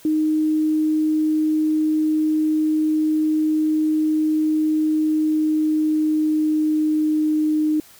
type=tone with pitch glide; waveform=sine; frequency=310 to 307 Hz; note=D#4 to D#4; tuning=-6 to -23 cents; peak=-16 dBFS; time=0.05-7.8 s; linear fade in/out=2 ms; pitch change=-17 cents; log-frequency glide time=5.05-7.69 s; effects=white hiss -48 dBFS RMS until 7.99 s